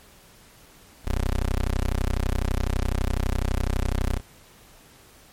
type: tone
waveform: 20% pulse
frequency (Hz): 31.98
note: C1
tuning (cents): -39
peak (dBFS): -17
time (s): 1.04-4.21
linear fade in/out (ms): 50
effects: pink hiss -52 dBFS RMS until 5.32 s + MP3 64 kbps